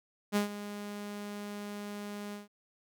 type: tone with ADSR envelope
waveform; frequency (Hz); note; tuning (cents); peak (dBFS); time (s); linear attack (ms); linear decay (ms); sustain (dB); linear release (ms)
sawtooth; 205.6; G#3; -17; -21; 0.32-2.48; 39; 120; -14; 150
effects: none